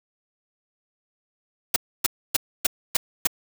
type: noise bursts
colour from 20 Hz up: white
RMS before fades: -19 dBFS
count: 6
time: 1.74-3.272 s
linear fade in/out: 5 ms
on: 22 ms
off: 280 ms
effects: none